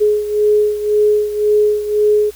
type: beating tone pair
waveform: sine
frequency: 420 / 421.9 Hz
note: G#4 / G#4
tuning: +19 / +27 cents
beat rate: 1.9 Hz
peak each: -12 / -17 dBFS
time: 0-2.31 s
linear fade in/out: 20 ms
effects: added 60 Hz sine -43 dBFS peak until 2.35 s + white hiss -42 dBFS RMS until 2.35 s